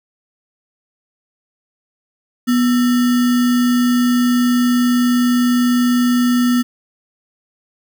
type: tone with sample-and-hold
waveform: sine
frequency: 244.8 Hz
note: B3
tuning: 15 cents flat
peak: -11 dBFS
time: 2.47-6.63 s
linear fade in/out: 20 ms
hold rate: 1575 Hz
effects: none